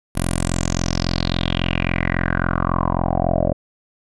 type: tone with low-pass filter sweep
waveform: 10% pulse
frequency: 43.65 Hz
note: F1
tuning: in tune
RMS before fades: -20 dBFS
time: 0.15-3.53 s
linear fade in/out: 10 ms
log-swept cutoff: 11000 to 560 Hz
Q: 5.7
effects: none